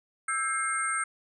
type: tone cluster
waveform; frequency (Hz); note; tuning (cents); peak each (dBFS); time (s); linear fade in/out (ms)
sine; 1316 / 1596 / 2123 / 8560; E6 / G6 / C7 / C9; -3 / +31 / +25 / +38; -30 / -33 / -34 / -33; 0.28-1.04; 5
effects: none